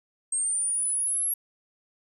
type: linear sweep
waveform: sine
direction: up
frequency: 8372 to 11340 Hz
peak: -24 dBFS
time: 0.32-1.34 s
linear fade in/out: 5 ms
effects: none